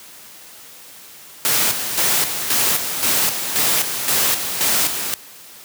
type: noise with tremolo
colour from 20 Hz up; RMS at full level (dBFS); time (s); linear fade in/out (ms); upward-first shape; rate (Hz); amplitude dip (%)
white; -17; 1.45-5.14; 0; square; 1.9; 55
effects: white hiss -41 dBFS RMS until 5.64 s + high-pass 100 Hz 12 dB/octave